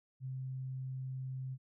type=tone; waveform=sine; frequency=130.81 Hz; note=C3; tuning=in tune; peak=-38 dBFS; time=0.2-1.58 s; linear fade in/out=50 ms; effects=none